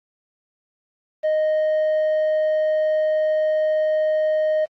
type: tone with quantisation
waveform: triangle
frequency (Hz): 620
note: D#5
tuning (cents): -6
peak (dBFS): -15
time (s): 1.23-4.66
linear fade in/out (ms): 20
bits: 7
effects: low-pass 3000 Hz 12 dB/octave + AAC 48 kbps